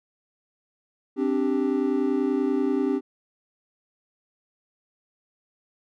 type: chord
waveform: triangle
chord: C suspended second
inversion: none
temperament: equal with one note detuned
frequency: 263.4 / 293.7 / 392 Hz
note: C4 / D4 / G4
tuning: +12 / 0 / 0 cents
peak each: -23 / -24 / -24 dBFS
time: 1.16-3.01 s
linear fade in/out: 50 ms
effects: none